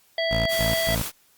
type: harmonic tone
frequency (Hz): 659.3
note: E5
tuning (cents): 0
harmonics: 1 / 3 / 5 / 7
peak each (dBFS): -24 / -28 / -30 / -33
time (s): 0.18-0.95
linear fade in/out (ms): 2
type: tone bursts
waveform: 15% pulse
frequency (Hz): 56.3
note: A1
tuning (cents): +40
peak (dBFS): -18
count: 3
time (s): 0.31-1.02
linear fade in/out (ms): 5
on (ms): 150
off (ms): 130
type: noise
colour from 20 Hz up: white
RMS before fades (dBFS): -31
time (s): 0.48-1.12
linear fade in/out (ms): 50
effects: white hiss -60 dBFS RMS until 1.37 s + Opus 48 kbps